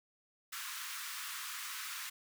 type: high-pass noise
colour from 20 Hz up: pink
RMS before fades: -43 dBFS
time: 0.52-2.1 s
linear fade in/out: 10 ms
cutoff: 1100 Hz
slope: 48 dB/octave
effects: none